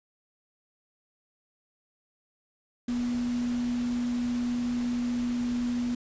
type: tone in noise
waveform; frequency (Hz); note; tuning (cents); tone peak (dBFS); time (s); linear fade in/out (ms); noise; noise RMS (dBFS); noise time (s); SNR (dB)
sine; 242.6; B3; -31; -26; 2.88-5.95; 5; pink; -43; 2.88-5.95; +14
effects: resampled to 16000 Hz